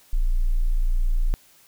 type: tone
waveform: sine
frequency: 29.14 Hz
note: A#0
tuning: in tune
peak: -17 dBFS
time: 0.13-1.34 s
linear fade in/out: 0 ms
effects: white hiss -55 dBFS RMS until 1.67 s